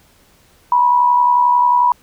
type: tone with amplitude modulation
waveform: sine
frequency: 976 Hz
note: B5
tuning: 21 cents flat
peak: -7 dBFS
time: 0.72-1.92 s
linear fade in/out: 2 ms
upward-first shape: sine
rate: 71.2 Hz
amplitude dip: 50%
effects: pink hiss -52 dBFS RMS until 2.02 s